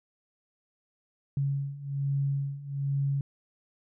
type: beating tone pair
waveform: sine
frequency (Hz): 138.59 / 139.79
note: C#3 / C#3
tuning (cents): 0 / +15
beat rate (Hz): 1.2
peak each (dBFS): -32 / -29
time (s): 1.37-3.21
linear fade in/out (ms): 2
effects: none